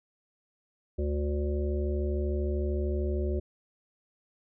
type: harmonic tone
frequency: 73.1 Hz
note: D2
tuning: 7 cents flat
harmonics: 1 / 3 / 5 / 7 / 8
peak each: -28 / -38 / -33 / -42 / -40 dBFS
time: 0.98-3.4 s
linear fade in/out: 10 ms
effects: none